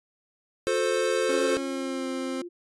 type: chord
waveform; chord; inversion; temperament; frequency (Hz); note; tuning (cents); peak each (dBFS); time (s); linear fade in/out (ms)
square; F# diminished; none; equal with one note detuned; 360.9 / 440 / 523.3; F#4 / A4 / C5; -43 / 0 / 0; -30 / -28 / -27; 0.67-1.57; 0
type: tone with pitch glide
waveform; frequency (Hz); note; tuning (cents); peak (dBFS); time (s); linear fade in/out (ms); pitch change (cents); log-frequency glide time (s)
30% pulse; 275.5 to 263.2; C#4 to C4; -11 to +10; -27; 1.29-2.42; 5; -79; 1.41-2.07
type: tone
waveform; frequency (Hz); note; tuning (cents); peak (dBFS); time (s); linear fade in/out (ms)
sine; 349.2; F4; 0; -35; 1.3-2.49; 20
effects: resampled to 24000 Hz